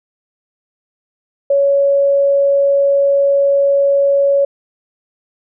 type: tone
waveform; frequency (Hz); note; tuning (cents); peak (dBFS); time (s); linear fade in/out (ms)
sine; 559; C#5; +14; -9; 1.5-4.45; 5
effects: none